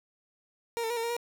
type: tone with pitch steps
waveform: 30% pulse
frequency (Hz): 467.2 / 450.7 / 477.9 / 456.8 / 468.1 / 476.3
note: A#4 / A4 / A#4 / A#4 / A#4 / A#4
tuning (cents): +4 / +42 / +43 / -35 / +7 / +37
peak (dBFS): -27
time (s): 0.77-1.166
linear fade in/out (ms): 0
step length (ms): 66
effects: none